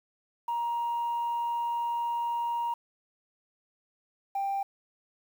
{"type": "tone pair in turn", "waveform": "sine", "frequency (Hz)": [942, 789.2], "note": ["A#5", "G5"], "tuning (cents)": [18, 11], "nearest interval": "minor third", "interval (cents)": 307, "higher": "first", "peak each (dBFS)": -26, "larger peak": "neither", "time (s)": [[0.48, 2.74], [4.35, 4.63]], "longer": "first", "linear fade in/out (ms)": 5, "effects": ["tanh soft clip ceiling -25 dBFS", "9-bit"]}